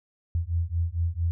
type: beating tone pair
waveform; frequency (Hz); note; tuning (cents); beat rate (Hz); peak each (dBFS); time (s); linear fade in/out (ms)
sine; 82.41 / 86.81; E2 / F2; 0 / -10; 4.4; -27; 0.35-1.31; 0
effects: none